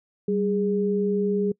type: tone pair together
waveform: sine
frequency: 194.34 / 411.8 Hz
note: G3 / G#4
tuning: -15 / -15 cents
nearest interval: octave + minor second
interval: 1300 cents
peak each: -24 / -23 dBFS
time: 0.28-1.52 s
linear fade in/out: 5 ms
effects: noise-tail reverb RT60 0.1 s tail -25 dB re dry